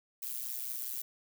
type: noise with amplitude modulation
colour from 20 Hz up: violet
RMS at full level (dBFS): -35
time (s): 0.22-1.02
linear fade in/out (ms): 5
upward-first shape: sine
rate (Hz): 125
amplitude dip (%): 85
effects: none